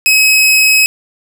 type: tone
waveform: sawtooth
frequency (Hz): 2554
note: D#7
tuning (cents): +45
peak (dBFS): -3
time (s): 0.06-0.86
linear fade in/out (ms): 0
effects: none